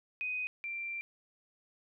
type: tone pair in turn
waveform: sine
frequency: 2500 / 2360 Hz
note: D#7 / D7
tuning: +8 / +8 cents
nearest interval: minor second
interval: 100 cents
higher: first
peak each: -33 / -36 dBFS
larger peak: first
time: 0.21-0.47 / 0.64-1.01 s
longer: second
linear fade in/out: 0 ms
effects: none